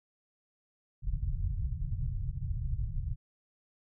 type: low-pass noise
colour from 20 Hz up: pink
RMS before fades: -33 dBFS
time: 1.02-3.16 s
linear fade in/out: 50 ms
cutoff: 140 Hz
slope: 48 dB/octave
effects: none